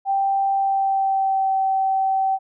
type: tone with pitch glide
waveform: sine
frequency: 784 to 770.1 Hz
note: G5 to G5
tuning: 0 to -31 cents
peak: -17 dBFS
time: 0.05-2.39 s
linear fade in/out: 50 ms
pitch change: -31 cents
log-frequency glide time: 0.53-1.54 s
effects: none